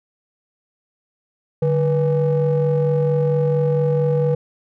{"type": "ring-modulated tone", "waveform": "triangle", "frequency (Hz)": 169.6, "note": "E3", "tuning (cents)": 50, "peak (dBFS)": -10, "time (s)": [1.62, 4.35], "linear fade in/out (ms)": 5, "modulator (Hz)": 317, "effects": []}